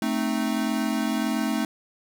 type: chord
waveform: square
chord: A diminished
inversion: none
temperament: equal with one note detuned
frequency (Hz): 220 / 261.6 / 309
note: A3 / C4 / Eb4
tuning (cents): 0 / 0 / -12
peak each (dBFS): -27 / -29 / -30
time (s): 0.02-1.65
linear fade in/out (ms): 2
effects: none